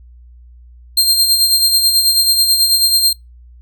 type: tone with tremolo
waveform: sawtooth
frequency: 4186 Hz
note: C8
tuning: in tune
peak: -5 dBFS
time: 0.97-3.13 s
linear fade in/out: 5 ms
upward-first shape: sine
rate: 9.2 Hz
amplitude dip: 50%
effects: noise-tail reverb RT60 0.2 s tail -25 dB re dry + added 60 Hz sine -38 dBFS peak until 3.61 s